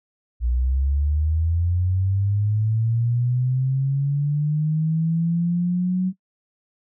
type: linear sweep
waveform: sine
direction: up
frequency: 58.27 to 187 Hz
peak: -18 dBFS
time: 0.4-6.13 s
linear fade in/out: 50 ms
effects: noise-tail reverb RT60 0.1 s tail -20 dB re dry